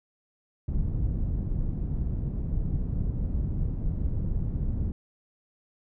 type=low-pass noise; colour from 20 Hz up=pink; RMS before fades=-28 dBFS; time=0.68-4.92 s; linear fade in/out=2 ms; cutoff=150 Hz; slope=12 dB/octave; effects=none